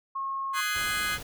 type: tone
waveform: sine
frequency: 1084 Hz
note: C#6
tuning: 39 cents flat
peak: -29 dBFS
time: 0.15-0.61 s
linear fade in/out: 10 ms
type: chord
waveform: 30% pulse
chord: Ab dominant seventh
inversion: second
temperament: just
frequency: 1245.9 / 1495.1 / 1661.2 / 2077 Hz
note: Eb6 / Gb6 / Ab6 / C7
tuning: +2 / +18 / 0 / -13 cents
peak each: -30 dBFS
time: 0.53-1.19 s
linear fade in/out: 50 ms
type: noise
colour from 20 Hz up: pink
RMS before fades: -41 dBFS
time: 0.75-1.23 s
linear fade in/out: 5 ms
effects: none